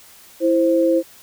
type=tone pair together; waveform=sine; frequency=330.8 / 524.7 Hz; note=E4 / C5; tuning=+6 / +5 cents; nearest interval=minor sixth; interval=799 cents; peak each=-16 dBFS; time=0.4-1.03 s; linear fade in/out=50 ms; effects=white hiss -46 dBFS RMS until 1.22 s